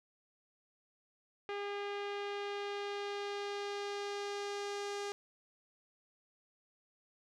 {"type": "tone with low-pass filter sweep", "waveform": "sawtooth", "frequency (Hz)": 405.3, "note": "G#4", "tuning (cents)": -42, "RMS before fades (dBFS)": -40, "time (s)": [1.49, 5.12], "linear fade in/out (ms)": 0, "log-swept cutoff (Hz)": [2700, 6600], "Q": 1.3, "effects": []}